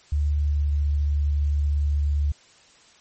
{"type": "tone with pitch glide", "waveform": "sine", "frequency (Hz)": [73.42, 72.74], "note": ["D2", "D2"], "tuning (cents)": [0, -16], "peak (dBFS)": -19, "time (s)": [0.12, 2.32], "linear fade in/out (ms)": 5, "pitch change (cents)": -16, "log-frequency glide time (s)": [0.44, 0.64], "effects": ["white hiss -54 dBFS RMS until 3 s", "MP3 32 kbps"]}